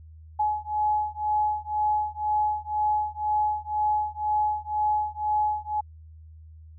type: beating tone pair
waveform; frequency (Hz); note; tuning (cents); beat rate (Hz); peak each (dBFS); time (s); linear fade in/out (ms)
sine; 845 / 847; G#5 / G#5; +30 / +34; 2; -26 / -26; 0.39-5.81; 10
effects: added 79 Hz sine -44 dBFS peak until 6.78 s